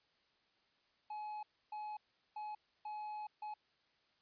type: tone bursts at uneven times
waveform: triangle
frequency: 847 Hz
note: G#5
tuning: 34 cents sharp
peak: -40 dBFS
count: 5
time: 1.1-1.43 / 1.72-1.97 / 2.36-2.55 / 2.85-3.27 / 3.42-3.54 s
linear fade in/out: 5 ms
effects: white hiss -75 dBFS RMS until 4.21 s + resampled to 11025 Hz